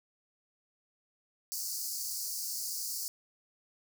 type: high-pass noise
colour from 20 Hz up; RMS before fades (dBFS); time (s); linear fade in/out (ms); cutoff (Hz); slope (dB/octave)
pink; -37; 1.52-3.08; 0; 4500; 96
effects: none